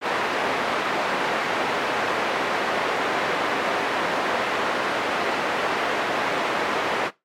pink band-pass noise, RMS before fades -24 dBFS, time 0.01-7.11 s, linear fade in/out 50 ms, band 420 to 2200 Hz, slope 12 dB/octave, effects noise-tail reverb RT60 0.2 s tail -19 dB re dry + MP3 96 kbps

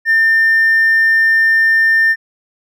triangle tone with hard clipping, 1800 Hz, A6, 39 cents sharp, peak -8 dBFS, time 0.05-2.16 s, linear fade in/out 50 ms, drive 2 dB, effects none

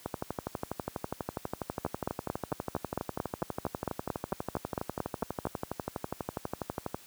two click trains, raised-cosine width 1 ms, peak -18 / -16 dBFS, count 85 / 17, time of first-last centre 0.06-6.945 / 1.85-5.454 s, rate 12.2 / 4.44 Hz, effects white hiss -54 dBFS RMS until 7.06 s + high-pass 60 Hz 12 dB/octave

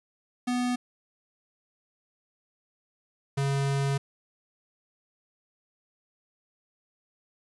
square tone pair in turn, 246.9 / 138.57 Hz, B3 / C#3, 0 / 0 cents, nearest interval minor seventh, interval 1000 cents, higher first, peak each -26 / -25 dBFS, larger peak second, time 0.47-0.76 / 3.37-3.98 s, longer second, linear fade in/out 10 ms, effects resampled to 24000 Hz + 9-bit

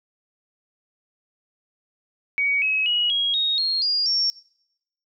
sine tone with pitch steps, 2254 / 2559 / 2906 / 3300 / 3747 / 4255 / 4832 / 5486 Hz, C#7 / D#7 / F#7 / G#7 / A#7 / C8 / D8 / F8, +28 / +48 / -32 / -12 / +8 / +28 / +48 / -32 cents, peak -19 dBFS, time 2.38-4.3 s, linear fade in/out 0 ms, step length 240 ms, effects noise-tail reverb RT60 0.8 s tail -22 dB re dry

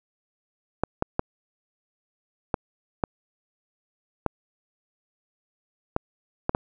clicks, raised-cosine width 1 ms, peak -8 dBFS, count 9, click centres 0.836 / 1.024 / 1.194 / 2.542 / 3.038 / 4.263 / 5.964 / 6.494 / 6.549 s, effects none

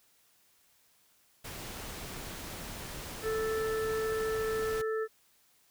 pink noise, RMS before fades -42 dBFS, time 1.44-4.82 s, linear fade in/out 10 ms
harmonic tone, 440 Hz, A4, in tune, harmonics 1 / 3 / 4, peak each -30 / -40 / -42 dBFS, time 3.22-5.08 s, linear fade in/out 50 ms
effects white hiss -67 dBFS RMS until 5.7 s

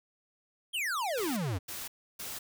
square exponential sweep, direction down, 3322 to 82.41 Hz, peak -31 dBFS, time 0.73-1.59 s, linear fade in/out 20 ms
white noise bursts, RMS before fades -40 dBFS, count 3, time 1.17-2.39 s, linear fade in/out 10 ms, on 200 ms, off 310 ms
effects none

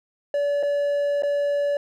triangle tone with dropouts, 574 Hz, D5, 40 cents flat, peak -18 dBFS, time 0.34-1.77 s, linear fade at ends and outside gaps 2 ms, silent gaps 0.628-0.632 / 1.223-1.233 s, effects none

